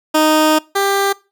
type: tone pair in turn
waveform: 15% pulse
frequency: 310 / 395.9 Hz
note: D#4 / G4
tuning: -6 / +17 cents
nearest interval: major third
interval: 423 cents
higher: second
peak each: -4 / -7 dBFS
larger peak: first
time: 0.14-0.59 / 0.75-1.13 s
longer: first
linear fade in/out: 10 ms
effects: noise-tail reverb RT60 0.3 s tail -23 dB re dry